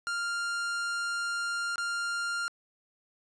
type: tone with dropouts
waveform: 45% pulse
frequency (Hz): 1396.9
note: F6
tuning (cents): 0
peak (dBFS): -30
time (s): 0.07-2.48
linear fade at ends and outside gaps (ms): 0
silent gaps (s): 1.758-1.781
effects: resampled to 22050 Hz + 11-bit